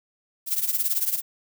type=noise with tremolo; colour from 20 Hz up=violet; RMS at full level=-21 dBFS; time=0.46-1.22 s; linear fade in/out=50 ms; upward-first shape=triangle; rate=18 Hz; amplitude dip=85%; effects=none